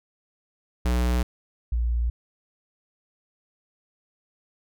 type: tone pair in turn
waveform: square / sine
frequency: 60.9 / 58.77 Hz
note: B1 / A#1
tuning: -24 / +15 cents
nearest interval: minor second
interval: 61 cents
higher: first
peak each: -21 dBFS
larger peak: neither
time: 0.85-1.23 / 1.72-2.1 s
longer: neither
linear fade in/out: 5 ms
effects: none